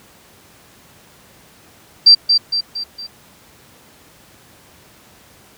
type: tone with echo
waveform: sine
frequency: 4699 Hz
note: D8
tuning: in tune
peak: -3 dBFS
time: 2.06-2.15 s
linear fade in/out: 10 ms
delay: 230 ms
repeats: 4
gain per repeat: -6 dB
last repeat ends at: 3.07 s
effects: pink hiss -47 dBFS RMS until 5.57 s + high-pass 80 Hz 12 dB/octave